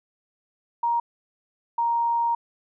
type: tone pair in turn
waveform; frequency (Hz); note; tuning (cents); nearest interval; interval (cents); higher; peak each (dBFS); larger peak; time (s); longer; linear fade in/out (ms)
sine; 940 / 935.4; A#5 / A#5; +14 / +6; unison; 8; first; -20; neither; 0.83-1 / 1.78-2.35; second; 5
effects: none